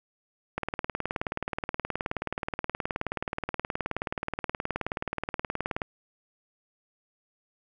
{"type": "click train", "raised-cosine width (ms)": 0.5, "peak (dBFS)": -14, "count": 100, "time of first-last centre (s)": [0.58, 5.818], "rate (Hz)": 18.9, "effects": []}